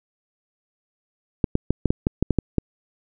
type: clicks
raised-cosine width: 3 ms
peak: -5 dBFS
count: 10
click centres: 1.442 / 1.554 / 1.706 / 1.857 / 1.905 / 2.069 / 2.226 / 2.307 / 2.387 / 2.583 s
effects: none